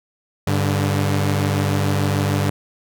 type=tone pair together; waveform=sawtooth; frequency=98.62 / 144.6 Hz; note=G2 / D3; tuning=+11 / -27 cents; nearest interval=perfect fifth; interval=662 cents; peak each=-15 / -17 dBFS; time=0.47-2.5 s; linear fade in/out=5 ms; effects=none